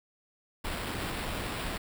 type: noise with sample-and-hold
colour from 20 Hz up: pink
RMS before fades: -35 dBFS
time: 0.64-1.78 s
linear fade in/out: 10 ms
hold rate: 6300 Hz
effects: none